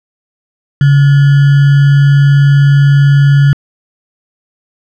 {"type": "tone with sample-and-hold", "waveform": "sine", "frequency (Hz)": 140.7, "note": "C#3", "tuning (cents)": 26, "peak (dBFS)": -3, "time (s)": [0.81, 3.53], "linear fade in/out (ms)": 2, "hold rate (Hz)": 1575, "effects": ["low-pass 3000 Hz 12 dB/octave"]}